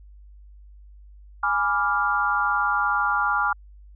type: chord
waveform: sine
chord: G# diminished seventh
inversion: none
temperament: equal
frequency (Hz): 830.6 / 987.8 / 1174.7 / 1396.9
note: G#5 / B5 / D6 / F6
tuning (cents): 0 / 0 / 0 / 0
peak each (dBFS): -26 / -29 / -25 / -23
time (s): 1.43-3.53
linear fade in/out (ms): 5
effects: added 50 Hz sine -44 dBFS peak until 3.95 s